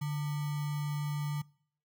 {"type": "tone with sample-and-hold", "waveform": "sine", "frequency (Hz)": 146.83, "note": "D3", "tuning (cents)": 0, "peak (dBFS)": -31, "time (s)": [0.01, 1.42], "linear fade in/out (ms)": 10, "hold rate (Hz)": 1050, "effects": ["noise-tail reverb RT60 0.6 s tail -24 dB re dry"]}